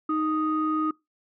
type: tone pair together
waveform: sine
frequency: 311.1 / 1244.5 Hz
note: D#4 / D#6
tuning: 0 / 0 cents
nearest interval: 2 octaves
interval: 2400 cents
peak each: -24 / -26 dBFS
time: 0.09-0.91 s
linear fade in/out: 5 ms
effects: noise-tail reverb RT60 0.2 s tail -23 dB re dry + tanh soft clip ceiling -15 dBFS